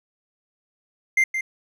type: tone with echo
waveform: triangle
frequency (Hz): 2093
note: C7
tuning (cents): 0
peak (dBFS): -13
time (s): 1.17-1.24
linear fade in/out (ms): 5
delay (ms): 170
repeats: 1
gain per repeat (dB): -8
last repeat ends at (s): 1.41
effects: none